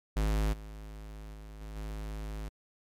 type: tone with level steps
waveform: square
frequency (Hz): 52.6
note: G#1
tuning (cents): +23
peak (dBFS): -27 / -43 / -45 / -41 / -37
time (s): 0.16-2.49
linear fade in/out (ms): 10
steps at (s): 0.52 / 1.33 / 1.6 / 1.75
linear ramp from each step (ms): 20
effects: MP3 96 kbps